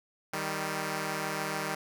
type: tone pair together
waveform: 5% pulse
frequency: 155.51 / 196 Hz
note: D#3 / G3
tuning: -1 / 0 cents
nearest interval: major third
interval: 401 cents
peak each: -23 dBFS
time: 0.33-1.75 s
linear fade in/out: 5 ms
effects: none